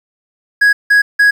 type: tone bursts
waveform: triangle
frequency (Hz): 1661.2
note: G#6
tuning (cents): 0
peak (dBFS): -4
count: 3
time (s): 0.61-1.31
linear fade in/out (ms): 10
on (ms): 120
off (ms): 170
effects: 7-bit